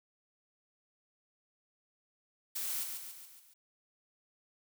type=noise with echo; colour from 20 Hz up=blue; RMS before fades=-37 dBFS; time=2.55-2.84 s; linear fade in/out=10 ms; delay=140 ms; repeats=5; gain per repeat=-5 dB; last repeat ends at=3.54 s; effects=none